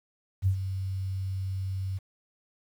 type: tone with ADSR envelope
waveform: sine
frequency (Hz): 95.4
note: G2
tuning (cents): -47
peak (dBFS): -19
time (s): 0.42-1.99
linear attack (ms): 47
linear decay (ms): 87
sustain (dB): -10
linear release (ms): 19
effects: 9-bit